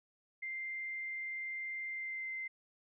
sine tone with pitch glide, 2093 to 2077 Hz, C7 to C7, 0 to -13 cents, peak -38 dBFS, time 0.42-2.48 s, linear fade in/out 10 ms, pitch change -13 cents, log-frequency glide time 1.9-2.29 s, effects none

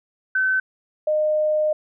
sine tone pair in turn, 1527 / 612.3 Hz, G6 / D#5, -46 / -28 cents, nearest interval octave + major third, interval 1582 cents, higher first, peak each -17 dBFS, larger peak neither, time 0.35-0.6 / 1.07-1.73 s, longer second, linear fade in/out 5 ms, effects none

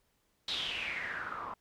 white noise with low-pass filter sweep, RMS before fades -38 dBFS, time 0.48-1.54 s, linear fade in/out 2 ms, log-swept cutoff 4000 to 1000 Hz, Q 7, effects pink hiss -75 dBFS RMS until 1.6 s

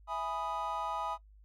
triangle chord, E major seventh, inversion none, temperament equal, 659.3 / 830.6 / 987.8 / 1244.5 Hz, E5 / G#5 / B5 / D#6, 0 / 0 / 0 / 0 cents, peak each -40 / -37 / -37 / -37 dBFS, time 0.07-1.18 s, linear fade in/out 50 ms, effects noise-tail reverb RT60 0.1 s tail -19 dB re dry + added 51 Hz sine -55 dBFS peak until 1.44 s

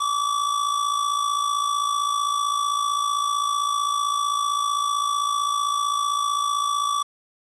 square tone with amplitude modulation, 1152 Hz, D6, 34 cents flat, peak -19 dBFS, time 0-7.03 s, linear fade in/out 10 ms, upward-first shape sine, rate 55.6 Hz, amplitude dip 60%, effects resampled to 22050 Hz + 8-bit

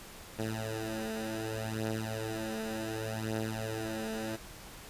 10% pulse beating tone pair, 110 / 110.67 Hz, A2 / A2, 0 / +11 cents, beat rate 0.67 Hz, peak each -29 dBFS, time 0.38-4.37 s, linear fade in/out 20 ms, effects pink hiss -49 dBFS RMS until 4.89 s + resampled to 32000 Hz

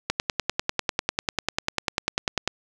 click train, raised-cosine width 0.2 ms, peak -5 dBFS, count 25, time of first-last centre 0.1-2.476 s, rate 10.1 Hz, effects none

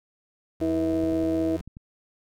30% pulse tone, 84.8 Hz, E2, 50 cents sharp, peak -32 dBFS, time 0.6-1.61 s, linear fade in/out 5 ms
harmonic tone, 161.8 Hz, E3, 32 cents flat, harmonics 2 / 3 / 4, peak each -23 / -32 / -30 dBFS, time 0.61-1.57 s, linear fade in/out 10 ms
clicks, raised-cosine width 5 ms, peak -29 dBFS, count 7, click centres 0.935 / 1.037 / 1.125 / 1.235 / 1.609 / 1.676 / 1.769 s
effects none

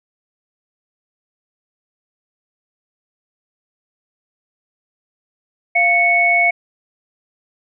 sine tone pair together, 694 / 2213 Hz, F5 / C#7, -11 / -3 cents, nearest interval octave + minor sixth, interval 2008 cents, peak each -17 / -12 dBFS, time 5.75-6.51 s, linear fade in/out 10 ms, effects none

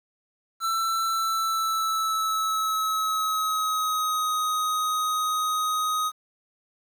square tone with pitch glide, 1336 to 1253.8 Hz, E6 to D#6, +23 to +13 cents, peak -24 dBFS, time 0.6-6.12 s, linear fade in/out 50 ms, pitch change -110 cents, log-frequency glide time 1.07-4.32 s, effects 9-bit

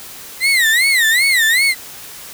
35% pulse tone with vibrato, 1975.5 Hz, B6, in tune, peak -9 dBFS, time 0.4-1.75 s, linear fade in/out 50 ms, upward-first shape sine, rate 2.6 Hz, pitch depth 200 cents each way, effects white hiss -34 dBFS RMS until 2.33 s

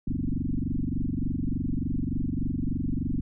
sine tone with frequency modulation, 130.81 Hz, C3, in tune, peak -25 dBFS, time 0.07-3.21 s, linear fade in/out 5 ms, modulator 23.4 Hz, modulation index 6.6, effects none

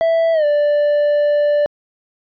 triangle tone with pitch glide, 659.3 to 587.4 Hz, E5 to D5, 0 to 0 cents, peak -10 dBFS, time 0.01-1.66 s, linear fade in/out 0 ms, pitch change -200 cents, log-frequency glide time 0.33-0.45 s, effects resampled to 11025 Hz

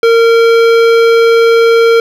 sine tone with hard clipping, 460.2 Hz, A#4, 22 cents flat, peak -6 dBFS, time 0.03-2 s, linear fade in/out 2 ms, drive 15 dB, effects none

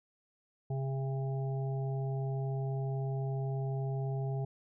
harmonic tone with a mistuned harmonic, 134.1 Hz, C3, 43 cents sharp, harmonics 1 / 3 / 5 / 6, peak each -32 / -42 / -46 / -48 dBFS, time 0.7-4.45 s, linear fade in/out 5 ms, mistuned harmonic 3, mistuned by +16 cents, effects none

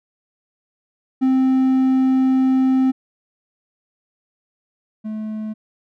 triangle tone pair in turn, 261.6 / 216.1 Hz, C4 / A3, 0 / -31 cents, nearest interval minor third, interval 331 cents, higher first, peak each -11 / -22 dBFS, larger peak first, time 1.21-2.92 / 5.04-5.54 s, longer first, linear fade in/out 20 ms, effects none

